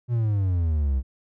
triangle exponential sweep, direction down, 123.47 to 63.2 Hz, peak -18 dBFS, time 0.08-1.03 s, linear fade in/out 50 ms, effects none

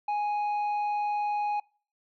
sine tone with tanh clipping, 830.6 Hz, G#5, in tune, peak -27 dBFS, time 0.08-1.6 s, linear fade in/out 5 ms, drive 5 dB, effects noise-tail reverb RT60 0.4 s tail -25 dB re dry

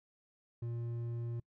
sine tone with hard clipping, 117.7 Hz, A#2, 17 cents sharp, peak -38 dBFS, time 0.62-1.4 s, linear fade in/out 5 ms, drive 6 dB, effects noise-tail reverb RT60 0.1 s tail -25 dB re dry

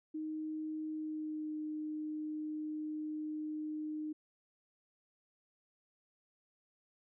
sine tone with pitch glide, 311.1 to 306.6 Hz, D#4 to D#4, 0 to -25 cents, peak -37 dBFS, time 0.14-4.13 s, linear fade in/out 10 ms, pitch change -25 cents, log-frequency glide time 0.89-1.56 s, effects none

